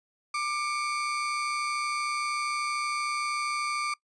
35% pulse tone pair together, 1188 / 2243 Hz, D6 / C#7, +20 / +20 cents, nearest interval major seventh, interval 1100 cents, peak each -27 / -33 dBFS, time 0.34-3.94 s, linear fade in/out 5 ms, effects noise-tail reverb RT60 0.1 s tail -23 dB re dry + resampled to 22050 Hz

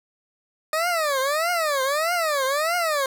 20% pulse tone with vibrato, 610 Hz, D#5, 34 cents flat, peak -16 dBFS, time 0.73-3.06 s, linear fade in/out 2 ms, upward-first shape triangle, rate 1.6 Hz, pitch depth 290 cents each way, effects none

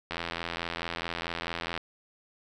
click train, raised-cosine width 0.3 ms, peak -16 dBFS, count 142, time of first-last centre 0.11-1.777 s, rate 84.6 Hz, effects none

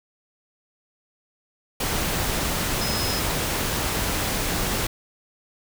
sine tone in noise, 5120 Hz, D#8, 49 cents sharp, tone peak -29 dBFS, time 2.81-3.2 s, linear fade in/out 5 ms, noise pink, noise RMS -25 dBFS, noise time 1.8-4.87 s, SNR -7 dB, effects none

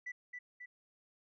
sine tone with echo, 1976 Hz, B6, in tune, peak -38 dBFS, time 0.06-0.12 s, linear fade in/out 10 ms, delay 270 ms, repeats 2, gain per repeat -4 dB, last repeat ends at 0.66 s, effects tanh soft clip ceiling -37 dBFS

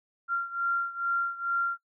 sine beating tone pair, 1381 / 1383.3 Hz, F6 / F6, -20 / -17 cents, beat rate 2.3 Hz, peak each -28 / -31 dBFS, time 0.28-1.78 s, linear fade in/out 50 ms, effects noise-tail reverb RT60 0.1 s tail -22 dB re dry

